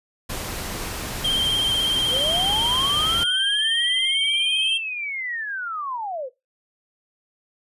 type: noise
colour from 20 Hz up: pink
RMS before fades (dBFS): -30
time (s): 0.29-3.24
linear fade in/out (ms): 10
type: tone with vibrato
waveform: triangle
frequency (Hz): 3167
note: G7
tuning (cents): +17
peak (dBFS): -17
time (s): 1.24-4.78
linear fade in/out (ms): 10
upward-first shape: triangle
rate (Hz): 16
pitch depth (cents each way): 38
type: linear two-way sweep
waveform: sine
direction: up then down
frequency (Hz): 470 to 2700 to 470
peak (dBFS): -26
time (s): 2.09-6.3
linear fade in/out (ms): 50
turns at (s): 4.78
effects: noise-tail reverb RT60 0.2 s tail -18 dB re dry + resampled to 32000 Hz